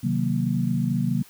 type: chord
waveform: sine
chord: C half-diminished seventh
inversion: none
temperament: equal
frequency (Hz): 130.81 / 155.56 / 185 / 233.1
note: C3 / Eb3 / Gb3 / Bb3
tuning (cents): 0 / 0 / 0 / 0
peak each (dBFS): -26 / -28 / -26 / -26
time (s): 0.03-1.23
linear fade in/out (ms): 10
effects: white hiss -51 dBFS RMS until 1.29 s